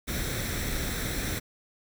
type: noise with comb filter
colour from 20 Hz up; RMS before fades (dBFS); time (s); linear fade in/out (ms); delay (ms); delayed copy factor
pink; -31; 0.07-1.4; 20; 0.52; +0.6
effects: none